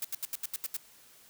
blue noise bursts, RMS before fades -34 dBFS, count 8, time 0.02-0.767 s, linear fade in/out 2 ms, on 26 ms, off 77 ms, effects white hiss -58 dBFS RMS until 1.29 s

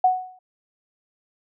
sine tone with exponential decay, 740 Hz, F#5, in tune, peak -11 dBFS, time 0.04-0.39 s, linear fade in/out 5 ms, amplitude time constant 75 ms, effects none

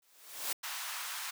white noise with exponential growth, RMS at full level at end -32 dBFS, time 0.02-0.53 s, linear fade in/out 5 ms, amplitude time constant 110 ms
pink high-pass noise, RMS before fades -40 dBFS, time 0.63-1.31 s, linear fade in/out 10 ms, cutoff 950 Hz, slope 24 dB/octave
effects high-pass 400 Hz 12 dB/octave

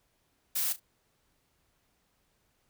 blue noise with echo, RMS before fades -30 dBFS, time 0.55-0.73 s, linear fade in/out 10 ms, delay 35 ms, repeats 2, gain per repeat -14 dB, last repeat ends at 0.8 s, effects pink hiss -73 dBFS RMS until 2.69 s

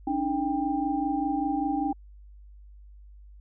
sine tone cluster, 281.4 / 306.5 / 793 Hz, C#4 / D#4 / G5, +26 / -26 / +20 cents, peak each -29 dBFS, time 0.07-1.93 s, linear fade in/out 5 ms, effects added 50 Hz sine -46 dBFS peak until 3.4 s

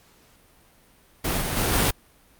pink noise with level steps, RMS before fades -25 / -27 / -23 / -20 dBFS, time 1.24-1.91 s, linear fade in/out 10 ms, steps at 1.41 / 1.56 / 1.73 s, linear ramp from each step 10 ms, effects pink hiss -57 dBFS RMS until 2.39 s + Opus 48 kbps

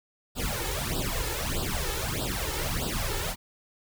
pink noise with flanger, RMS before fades -30 dBFS, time 0.35-3.36 s, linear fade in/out 50 ms, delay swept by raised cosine 0.23 to 2.33 ms, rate 1.6 Hz, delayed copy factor +1, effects none

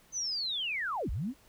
sine linear two-way sweep, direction down then up, 6272 to 38.44 to 289.4 Hz, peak -31 dBFS, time 0.12-1.34 s, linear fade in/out 50 ms, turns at 1.1 s, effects pink hiss -62 dBFS RMS until 1.48 s

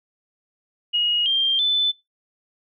sine tone with pitch steps, 2884 / 3182 / 3510 Hz, F#7 / G7 / A7, -45 / +25 / -5 cents, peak -17 dBFS, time 0.93-1.92 s, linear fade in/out 20 ms, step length 330 ms, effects noise-tail reverb RT60 0.2 s tail -20 dB re dry

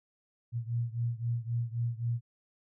sine beating tone pair, 116.54 / 120.34 Hz, A#2 / B2, 0 / -44 cents, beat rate 3.8 Hz, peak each -32 / -34 dBFS, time 0.52-2.21 s, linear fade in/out 50 ms, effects none

